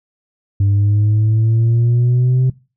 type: exponential sweep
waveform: sine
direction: up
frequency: 98.7 to 130 Hz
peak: -8 dBFS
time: 0.6-2.5 s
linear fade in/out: 5 ms
effects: noise-tail reverb RT60 0.3 s tail -22 dB re dry + tanh soft clip ceiling -9 dBFS